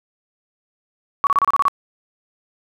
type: tone bursts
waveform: sine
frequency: 1126 Hz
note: C#6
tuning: 27 cents sharp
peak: -12 dBFS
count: 8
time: 1.24-1.682 s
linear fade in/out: 0 ms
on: 29 ms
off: 30 ms
effects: none